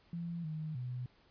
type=tone with pitch steps; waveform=sine; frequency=170 / 155.9 / 125 Hz; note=F3 / D#3 / B2; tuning=-46 / +4 / +21 cents; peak=-37 dBFS; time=0.13-1.06 s; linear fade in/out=2 ms; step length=310 ms; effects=pink hiss -67 dBFS RMS until 1.3 s + resampled to 11025 Hz